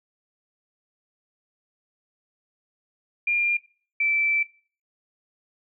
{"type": "tone pair in turn", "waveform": "sine", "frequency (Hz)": [2401, 2327], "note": ["D7", "D7"], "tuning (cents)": [38, -17], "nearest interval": "minor second", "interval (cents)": 55, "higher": "first", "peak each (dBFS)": -20, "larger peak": "neither", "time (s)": [[3.27, 3.57], [4, 4.43]], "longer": "second", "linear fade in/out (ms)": 5, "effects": ["noise-tail reverb RT60 0.4 s tail -18 dB re dry"]}